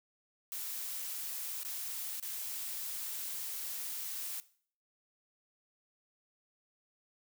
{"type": "noise with dropouts", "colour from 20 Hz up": "blue", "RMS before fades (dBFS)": -40, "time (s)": [0.52, 4.4], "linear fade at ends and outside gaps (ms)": 0, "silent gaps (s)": [[1.632, 1.649], [2.199, 2.227]], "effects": ["noise-tail reverb RT60 0.5 s tail -18 dB re dry"]}